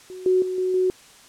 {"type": "tone with level steps", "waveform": "sine", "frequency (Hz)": 370, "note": "F#4", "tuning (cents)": 0, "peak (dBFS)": [-34, -15, -24, -20, -17], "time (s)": [0.1, 0.9], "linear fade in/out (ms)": 0, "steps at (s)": [0.26, 0.42, 0.58, 0.74], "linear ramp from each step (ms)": 2, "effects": ["white hiss -49 dBFS RMS until 1.28 s", "low-pass 9000 Hz 12 dB/octave"]}